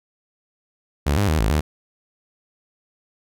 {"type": "tone with pitch steps", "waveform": "sawtooth", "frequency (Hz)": [71.9, 101.2, 78.2, 53.2, 75.5], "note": ["D2", "G#2", "D#2", "G#1", "D2"], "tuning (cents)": [-36, -44, 9, 42, 48], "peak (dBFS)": -13, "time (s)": [1.06, 1.61], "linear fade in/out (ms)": 10, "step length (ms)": 110, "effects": []}